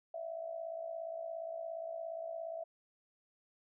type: tone with amplitude modulation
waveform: sine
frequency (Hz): 660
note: E5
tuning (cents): +2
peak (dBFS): -36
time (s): 0.14-2.64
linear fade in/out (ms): 5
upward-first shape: sine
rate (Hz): 57.2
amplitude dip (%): 70
effects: none